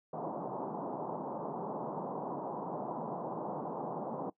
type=band-pass noise; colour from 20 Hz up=white; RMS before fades=-39 dBFS; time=0.13-4.3 s; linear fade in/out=5 ms; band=140 to 980 Hz; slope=48 dB/octave; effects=noise-tail reverb RT60 0.1 s tail -20 dB re dry